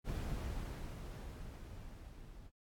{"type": "noise with level ramp", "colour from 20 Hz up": "brown", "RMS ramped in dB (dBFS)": [-38, -55], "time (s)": [0.04, 2.51], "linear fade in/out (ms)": 50, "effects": ["AAC 64 kbps"]}